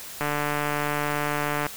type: click train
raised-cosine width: 0.5 ms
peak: -11 dBFS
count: 215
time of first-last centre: 0.21-1.666 s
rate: 147 Hz
effects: white hiss -39 dBFS RMS until 1.76 s